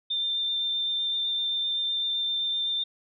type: tone with vibrato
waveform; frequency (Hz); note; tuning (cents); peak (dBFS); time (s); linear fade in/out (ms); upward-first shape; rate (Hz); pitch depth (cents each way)
sine; 3585; A7; +32; -25; 0.1-2.84; 10; sine; 7.8; 10
effects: none